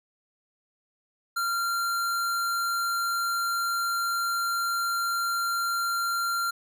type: tone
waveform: square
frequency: 1381 Hz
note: F6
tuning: 20 cents flat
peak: -26 dBFS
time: 1.36-6.51 s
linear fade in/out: 10 ms
effects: none